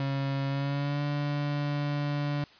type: tone with pitch glide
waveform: 35% pulse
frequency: 137.4 to 145.23 Hz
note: C#3 to D3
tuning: -15 to -19 cents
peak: -26 dBFS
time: 0-2.44 s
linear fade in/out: 2 ms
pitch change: +96 cents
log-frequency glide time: 0.47-1.02 s
effects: white hiss -55 dBFS RMS until 2.59 s + resampled to 11025 Hz